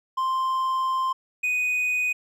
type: tone pair in turn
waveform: triangle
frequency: 1046.5 / 2489 Hz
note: C6 / D#7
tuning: 0 / 0 cents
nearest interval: octave + minor third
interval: 1500 cents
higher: second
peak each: -20 dBFS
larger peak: neither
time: 0.17-1.13 / 1.43-2.13 s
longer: first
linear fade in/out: 10 ms
effects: none